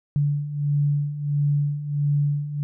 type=beating tone pair; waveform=sine; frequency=143.9 / 145.4 Hz; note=D3 / D3; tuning=-35 / -17 cents; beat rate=1.5 Hz; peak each=-26 / -21 dBFS; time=0.16-2.63 s; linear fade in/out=0 ms; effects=none